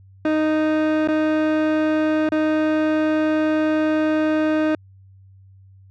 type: tone with dropouts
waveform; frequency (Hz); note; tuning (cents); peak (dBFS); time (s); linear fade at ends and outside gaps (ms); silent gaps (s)
30% pulse; 310; D#4; -6; -14; 0.25-4.75; 2; 1.075-1.085 / 2.29-2.32
effects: added 96 Hz sine -45 dBFS peak until 5.9 s + low-pass 2000 Hz 12 dB/octave